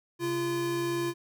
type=tone pair together; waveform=square; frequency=135.1 / 343.6 Hz; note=C#3 / F4; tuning=-44 / -28 cents; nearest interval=octave + major third; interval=1616 cents; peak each=-38 / -29 dBFS; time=0.19-1.14 s; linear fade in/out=50 ms; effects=none